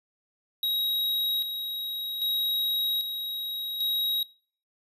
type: tone with tremolo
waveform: square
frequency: 3816 Hz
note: A#7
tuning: 40 cents sharp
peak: -25 dBFS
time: 0.63-4.23 s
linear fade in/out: 2 ms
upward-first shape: square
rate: 0.63 Hz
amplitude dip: 50%
effects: noise-tail reverb RT60 0.5 s tail -26 dB re dry + resampled to 32000 Hz